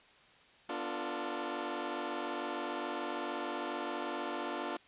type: chord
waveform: 15% pulse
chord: B half-diminished seventh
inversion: none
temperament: equal with one note detuned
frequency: 246.9 / 293.7 / 349.2 / 448.2 Hz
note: B3 / D4 / F4 / A4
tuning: 0 / 0 / 0 / +32 cents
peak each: -38 / -34 / -33 / -38 dBFS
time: 0.69-4.77 s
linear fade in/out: 5 ms
effects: white hiss -61 dBFS RMS until 4.87 s + resampled to 8000 Hz